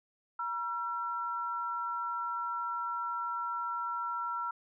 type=tone pair together; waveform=sine; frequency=956.7 / 1353 Hz; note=A#5 / E6; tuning=+45 / +45 cents; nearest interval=tritone; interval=600 cents; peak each=-37 / -34 dBFS; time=0.39-4.51 s; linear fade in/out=5 ms; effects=none